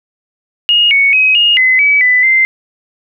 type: tone with pitch steps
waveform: sine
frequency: 2863 / 2222 / 2535 / 2853 / 2035 / 2285 / 1997 / 2081 Hz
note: F7 / C#7 / D#7 / F7 / C7 / D7 / B6 / C7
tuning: +42 / +4 / +32 / +36 / -49 / -48 / +19 / -10 cents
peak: -6 dBFS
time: 0.69-2.45 s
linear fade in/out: 0 ms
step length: 220 ms
effects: none